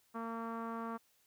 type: tone with low-pass filter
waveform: sawtooth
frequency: 228.6 Hz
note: A#3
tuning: 34 cents flat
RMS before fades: -41 dBFS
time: 0.14-0.98 s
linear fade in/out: 20 ms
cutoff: 1200 Hz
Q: 3.8
effects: white hiss -72 dBFS RMS until 1.26 s